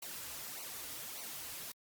white noise with flanger, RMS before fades -45 dBFS, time 0.02-1.72 s, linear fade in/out 5 ms, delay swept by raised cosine 0.57 to 5.37 ms, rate 1.7 Hz, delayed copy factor -0.8, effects Opus 48 kbps

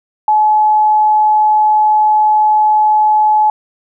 sine tone, 854 Hz, G#5, 48 cents sharp, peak -7 dBFS, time 0.28-3.5 s, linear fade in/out 2 ms, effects none

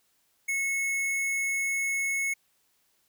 square tone, 2191 Hz, C#7, 21 cents flat, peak -27 dBFS, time 0.48-2.34 s, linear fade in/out 10 ms, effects white hiss -70 dBFS RMS until 3.08 s

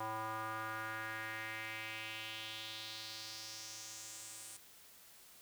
square tone with band-pass filter sweep, 110 Hz, A2, in tune, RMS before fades -45 dBFS, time 0-4.57 s, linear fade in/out 5 ms, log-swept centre 960 to 9100 Hz, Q 3, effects white hiss -60 dBFS RMS until 5.41 s

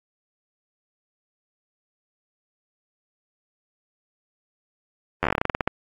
slowing click train, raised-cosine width 0.5 ms, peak -6 dBFS, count 15, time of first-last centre 5.23-5.676 s, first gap 11 ms, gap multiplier 1.15, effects AAC 48 kbps

